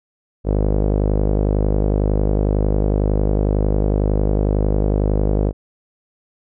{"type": "tone with low-pass filter", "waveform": "sawtooth", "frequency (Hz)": 51, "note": "G#1", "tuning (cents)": -31, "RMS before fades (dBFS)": -17, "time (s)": [0.44, 5.53], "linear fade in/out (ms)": 50, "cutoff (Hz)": 510, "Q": 2, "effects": []}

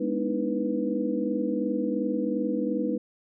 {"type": "tone cluster", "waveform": "sine", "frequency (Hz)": [206.8, 246.5, 295.9, 318.7, 490.3], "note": ["G#3", "B3", "D4", "D#4", "B4"], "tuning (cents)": [-7, -3, 13, 42, -13], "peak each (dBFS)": -31, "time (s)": [0, 2.98], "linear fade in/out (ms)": 10, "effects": []}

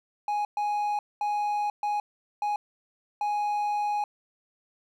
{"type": "tone bursts at uneven times", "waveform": "triangle", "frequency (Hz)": 830.6, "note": "G#5", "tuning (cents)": 0, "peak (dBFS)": -23, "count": 6, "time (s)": [[0.28, 0.45], [0.57, 0.99], [1.21, 1.7], [1.83, 2], [2.42, 2.56], [3.21, 4.04]], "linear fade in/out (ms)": 2, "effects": []}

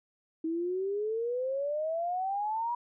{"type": "exponential sweep", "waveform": "sine", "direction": "up", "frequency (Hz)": [318.1, 970], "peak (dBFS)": -29, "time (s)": [0.44, 2.75], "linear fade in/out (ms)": 5, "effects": []}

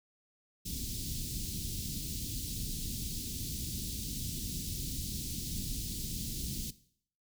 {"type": "band-stop noise", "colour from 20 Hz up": "pink", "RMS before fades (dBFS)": -38, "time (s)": [0.65, 6.71], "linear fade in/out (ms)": 10, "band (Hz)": [270, 3800], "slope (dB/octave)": 24, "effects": ["noise-tail reverb RT60 0.6 s tail -17 dB re dry"]}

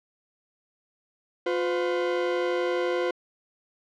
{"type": "tone pair together", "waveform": "40% pulse", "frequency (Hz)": [355.4, 507.3], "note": ["F4", "B4"], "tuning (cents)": [30, 46], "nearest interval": "tritone", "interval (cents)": 616, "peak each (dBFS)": -26, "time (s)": [1.46, 3.11], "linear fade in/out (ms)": 5, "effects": ["low-pass 3000 Hz 12 dB/octave"]}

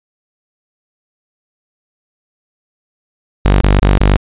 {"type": "tone bursts", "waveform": "sawtooth", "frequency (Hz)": 49, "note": "G1", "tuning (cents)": 0, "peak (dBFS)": -3, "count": 4, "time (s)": [3.45, 4.165], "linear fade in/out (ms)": 0, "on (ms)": 160, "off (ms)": 25, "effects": ["resampled to 8000 Hz", "7-bit"]}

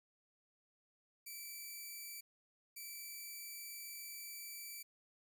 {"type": "tone bursts at uneven times", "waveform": "5% pulse", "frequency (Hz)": 2321, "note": "D7", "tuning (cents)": -21, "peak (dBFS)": -37, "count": 2, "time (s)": [[1.26, 2.21], [2.76, 4.83]], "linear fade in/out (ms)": 10, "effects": []}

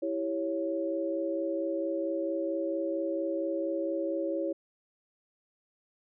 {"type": "chord", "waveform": "sine", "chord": "C# diminished", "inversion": "first", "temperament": "equal with one note detuned", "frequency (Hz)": [329.6, 394, 554.4], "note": ["E4", "G4", "C#5"], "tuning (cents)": [0, 9, 0], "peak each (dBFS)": [-32, -37, -32], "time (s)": [0.02, 4.53], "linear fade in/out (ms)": 10, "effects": []}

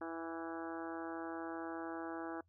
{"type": "harmonic tone with a mistuned harmonic", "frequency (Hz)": 164.81, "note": "E3", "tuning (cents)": 0, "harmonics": [2, 3, 4, 5, 6, 7, 8, 9, 10], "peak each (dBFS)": [-43, -51, -49, -49, -55, -53, -53, -53, -56], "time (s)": [0.01, 2.41], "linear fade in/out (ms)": 5, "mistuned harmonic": 8, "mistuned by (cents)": 15, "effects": ["noise-tail reverb RT60 0.1 s tail -23 dB re dry", "added 86 Hz sine -70 dBFS peak until 2.48 s"]}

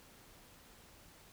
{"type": "silence", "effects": ["pink hiss -60 dBFS RMS until 1.32 s"]}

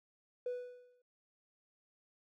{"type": "tone with exponential decay", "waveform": "triangle", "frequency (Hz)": 493.9, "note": "B4", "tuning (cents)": 0, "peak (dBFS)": -30, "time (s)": [0.46, 1.02], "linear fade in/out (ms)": 5, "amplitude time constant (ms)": 120, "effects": ["tanh soft clip ceiling -32 dBFS"]}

